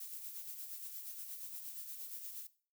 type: noise with tremolo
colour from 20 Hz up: violet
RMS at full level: -45 dBFS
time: 0-2.47 s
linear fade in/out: 5 ms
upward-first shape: sine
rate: 8.5 Hz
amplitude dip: 45%
effects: noise-tail reverb RT60 0.4 s tail -17 dB re dry